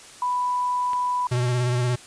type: tone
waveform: sine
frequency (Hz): 990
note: B5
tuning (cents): +4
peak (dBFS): -21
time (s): 0.22-1.27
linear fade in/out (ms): 2
type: clicks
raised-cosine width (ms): 0.3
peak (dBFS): -21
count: 4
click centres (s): 0.933 / 1.354 / 1.485 / 1.604
type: tone with vibrato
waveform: square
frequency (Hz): 123.47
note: B2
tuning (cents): 0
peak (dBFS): -21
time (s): 1.31-1.96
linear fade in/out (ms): 10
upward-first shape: sine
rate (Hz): 17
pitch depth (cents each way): 31
effects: white hiss -45 dBFS RMS until 2.06 s + resampled to 22050 Hz